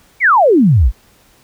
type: exponential sweep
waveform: sine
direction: down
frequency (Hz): 2349 to 46.25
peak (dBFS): -6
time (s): 0.2-0.92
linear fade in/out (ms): 50
effects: pink hiss -50 dBFS RMS until 1.43 s